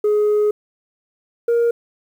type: tone pair in turn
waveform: sine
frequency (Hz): 419.6 / 469.5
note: G#4 / A#4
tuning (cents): +18 / +12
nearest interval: major second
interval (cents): 194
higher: second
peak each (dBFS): -11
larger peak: neither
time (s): 0.04-0.51 / 1.48-1.71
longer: first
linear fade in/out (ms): 5
effects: tanh soft clip ceiling -12 dBFS + 8-bit